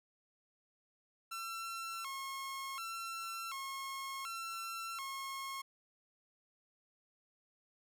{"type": "tone with vibrato", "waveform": "sawtooth", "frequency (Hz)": 1209, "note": "D6", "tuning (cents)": 50, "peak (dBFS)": -37, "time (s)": [1.31, 5.62], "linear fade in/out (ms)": 10, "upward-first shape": "square", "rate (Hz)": 0.68, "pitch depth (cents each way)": 190, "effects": []}